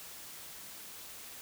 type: silence
effects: white hiss -48 dBFS RMS until 1.41 s